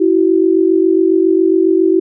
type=tone pair together; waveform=sine; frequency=329.6 / 376.9 Hz; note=E4 / F#4; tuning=0 / +32 cents; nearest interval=major second; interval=232 cents; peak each=-11 dBFS; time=0-2 s; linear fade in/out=10 ms; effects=none